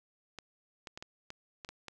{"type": "clicks", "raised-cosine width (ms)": 0.2, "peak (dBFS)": -26, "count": 8, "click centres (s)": [0.387, 0.872, 0.975, 1.025, 1.304, 1.648, 1.69, 1.883], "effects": []}